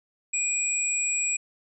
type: tone pair together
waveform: sine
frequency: 2434 / 7733 Hz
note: D#7 / B8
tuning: -39 / -37 cents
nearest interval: octave + minor sixth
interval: 2002 cents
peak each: -29 / -25 dBFS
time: 0.33-1.37 s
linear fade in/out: 10 ms
effects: none